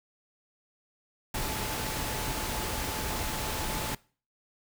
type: tone in noise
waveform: sine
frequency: 870 Hz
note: A5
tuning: 20 cents flat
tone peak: -41 dBFS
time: 1.34-3.95 s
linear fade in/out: 5 ms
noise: pink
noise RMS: -33 dBFS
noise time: 1.34-3.95 s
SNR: -11 dB
effects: noise-tail reverb RT60 0.4 s tail -22 dB re dry